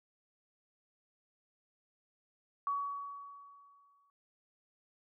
sine tone with exponential decay, 1129 Hz, C#6, 31 cents sharp, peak -30 dBFS, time 2.67-4.1 s, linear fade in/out 1 ms, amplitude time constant 310 ms, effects none

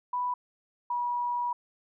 sine tone pair in turn, 987.8 / 968 Hz, B5 / B5, 0 / -35 cents, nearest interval unison, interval 35 cents, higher first, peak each -27 dBFS, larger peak neither, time 0.13-0.34 / 0.9-1.53 s, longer second, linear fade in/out 5 ms, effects none

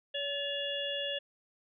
harmonic tone with a mistuned harmonic, 565 Hz, C#5, 33 cents sharp, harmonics 1 / 3 / 5 / 6, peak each -37 / -42 / -37 / -38 dBFS, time 0.14-1.19 s, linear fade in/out 10 ms, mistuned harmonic 3, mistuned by +33 cents, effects none

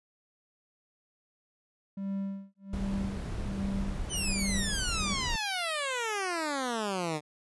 triangle tone with tremolo, 196 Hz, G3, in tune, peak -28 dBFS, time 1.97-5.14 s, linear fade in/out 5 ms, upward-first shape sine, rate 1.3 Hz, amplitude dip 100%
brown noise, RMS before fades -35 dBFS, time 2.73-5.36 s, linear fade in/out 2 ms
10% pulse exponential sweep, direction down, 3094 to 146.83 Hz, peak -22 dBFS, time 4.09-7.21 s, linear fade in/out 50 ms
effects resampled to 24000 Hz

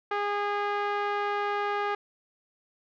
5% pulse tone with low-pass filter, 409.5 Hz, G#4, 24 cents flat, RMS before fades -29 dBFS, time 0.11-1.95 s, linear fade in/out 5 ms, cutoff 1200 Hz, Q 1, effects none

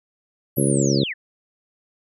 sine linear sweep, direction down, 11860 to 1661.2 Hz, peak -25 dBFS, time 0.56-1.14 s, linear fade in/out 20 ms
harmonic tone, 69.3 Hz, C#2, in tune, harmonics 2 / 3 / 4 / 5 / 6 / 7 / 8, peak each -21 / -23 / -24 / -24 / -27 / -29 / -29 dBFS, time 0.57-1.04 s, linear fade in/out 5 ms
effects none

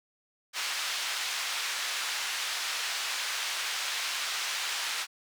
white band-pass noise, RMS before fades -33 dBFS, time 0.53-5.07 s, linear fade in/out 50 ms, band 1100 to 4700 Hz, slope 12 dB/octave, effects none

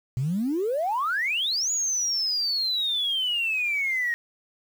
sine exponential two-way sweep, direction up then down, 120 to 6900 to 1861 Hz, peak -22 dBFS, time 0.17-4.14 s, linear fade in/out 0 ms, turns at 1.71 s, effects tanh soft clip ceiling -19 dBFS + 8-bit

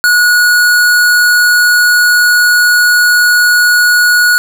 square tone, 1457 Hz, F#6, 27 cents flat, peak -6 dBFS, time 0.04-4.38 s, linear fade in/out 0 ms, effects none

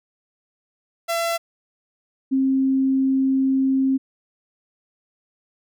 sawtooth / sine tone pair in turn, 674 / 266.5 Hz, E5 / C4, +38 / +32 cents, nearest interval octave + major third, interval 1606 cents, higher first, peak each -17 / -16 dBFS, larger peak second, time 1.08-1.38 / 2.31-3.98 s, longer second, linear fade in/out 20 ms, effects none

